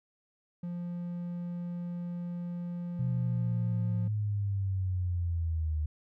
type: tone with pitch glide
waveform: triangle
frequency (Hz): 174.61 to 176.13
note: F3 to F3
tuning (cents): 0 to +15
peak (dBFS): -32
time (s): 0.63-4.08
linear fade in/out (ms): 5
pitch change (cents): +15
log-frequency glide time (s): 3.38-3.73
type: linear sweep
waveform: sine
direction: down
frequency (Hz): 126.7 to 75.4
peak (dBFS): -28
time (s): 2.99-5.86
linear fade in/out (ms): 5
effects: none